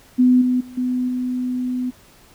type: tone with level steps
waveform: sine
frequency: 251.1 Hz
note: B3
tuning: 29 cents sharp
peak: -10 / -15 / -35 / -18 / -20 dBFS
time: 0.18-1.91 s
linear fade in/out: 20 ms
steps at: 0.41 / 0.6 / 0.77 / 1.08 s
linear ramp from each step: 10 ms
effects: pink hiss -50 dBFS RMS until 2.34 s